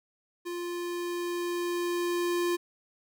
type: tone with level ramp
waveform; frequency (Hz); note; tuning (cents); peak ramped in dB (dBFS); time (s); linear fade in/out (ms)
square; 349.2; F4; 0; -34 to -26; 0.45-2.57; 20
effects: none